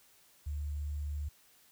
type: tone with sample-and-hold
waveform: sine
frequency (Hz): 73.42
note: D2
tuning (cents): 0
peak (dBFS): -34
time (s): 0.46-1.29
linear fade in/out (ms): 10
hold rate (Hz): 7350
effects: white hiss -64 dBFS RMS until 1.71 s